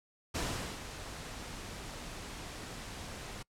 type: noise with ADSR envelope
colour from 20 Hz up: pink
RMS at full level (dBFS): -34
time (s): 0.34-3.43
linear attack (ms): 15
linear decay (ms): 430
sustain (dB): -10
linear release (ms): 10
effects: noise-tail reverb RT60 0.1 s tail -25 dB re dry + low-pass 9000 Hz 12 dB/octave